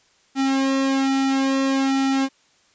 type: tone with flanger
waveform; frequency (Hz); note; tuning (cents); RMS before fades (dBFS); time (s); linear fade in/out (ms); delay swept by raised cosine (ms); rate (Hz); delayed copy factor
sawtooth; 269.5; C#4; -49; -20; 0.35-2.29; 50; 1.8 to 2.38; 1.2; -0.9
effects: white hiss -59 dBFS RMS until 2.74 s + resampled to 16000 Hz